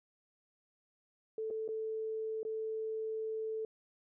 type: tone with dropouts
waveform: sine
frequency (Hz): 440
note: A4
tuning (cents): 0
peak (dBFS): -35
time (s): 1.38-3.65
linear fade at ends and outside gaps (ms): 2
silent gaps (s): 1.503-1.508 / 1.679-1.688 / 2.431-2.45
effects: none